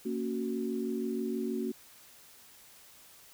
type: chord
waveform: sine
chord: F# major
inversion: first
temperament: just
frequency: 231.2 / 277.5 / 370 Hz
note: A#3 / C#4 / F#4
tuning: -14 / +2 / 0 cents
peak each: -34 / -37 / -35 dBFS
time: 0.05-1.72 s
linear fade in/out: 10 ms
effects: white hiss -56 dBFS RMS until 3.33 s